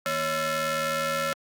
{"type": "ring-modulated tone", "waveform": "sawtooth", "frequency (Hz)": 395.4, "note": "G4", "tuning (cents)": 15, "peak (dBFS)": -18, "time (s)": [0.06, 1.33], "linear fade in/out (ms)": 0, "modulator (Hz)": 949, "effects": ["high-pass 200 Hz 12 dB/octave", "Opus 48 kbps"]}